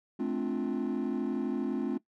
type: chord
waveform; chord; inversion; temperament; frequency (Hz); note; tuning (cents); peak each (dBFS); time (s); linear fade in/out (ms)
triangle; D minor seventh; second; equal with one note detuned; 216.5 / 261.6 / 293.7 / 349.2; A3 / C4 / D4 / F4; -28 / 0 / 0 / 0; -32 / -30 / -33 / -33; 0.19-1.98; 10
effects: noise-tail reverb RT60 0.1 s tail -19 dB re dry + tanh soft clip ceiling -22 dBFS